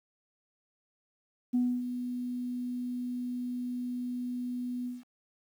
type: tone with ADSR envelope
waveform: sine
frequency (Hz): 246.9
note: B3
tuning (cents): 0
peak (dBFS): -22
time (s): 1.53-5.04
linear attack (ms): 18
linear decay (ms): 270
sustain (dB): -10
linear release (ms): 180
effects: tanh soft clip ceiling -20 dBFS + 10-bit